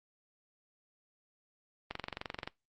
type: click train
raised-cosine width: 0.3 ms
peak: -21 dBFS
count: 14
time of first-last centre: 1.91-2.475 s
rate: 23 Hz
effects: noise-tail reverb RT60 0.2 s tail -22 dB re dry + Opus 32 kbps